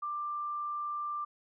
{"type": "tone", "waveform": "sine", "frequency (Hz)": 1184, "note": "D6", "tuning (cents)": 14, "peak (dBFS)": -33, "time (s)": [0.02, 1.25], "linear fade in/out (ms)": 10, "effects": []}